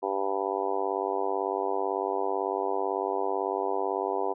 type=harmonic tone; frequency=98 Hz; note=G2; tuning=in tune; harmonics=3 / 4 / 5 / 6 / 7 / 8 / 9 / 10; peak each=-40 / -31 / -34 / -39 / -34 / -35 / -35 / -36 dBFS; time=0.02-4.34 s; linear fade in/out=20 ms; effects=none